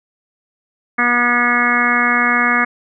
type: harmonic tone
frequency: 241.8 Hz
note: B3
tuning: 36 cents flat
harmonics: 1 / 2 / 3 / 4 / 5 / 6 / 7 / 8 / 9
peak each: -21 / -29 / -24 / -28 / -18 / -22 / -18 / -22 / -18 dBFS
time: 0.98-2.65 s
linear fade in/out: 10 ms
effects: none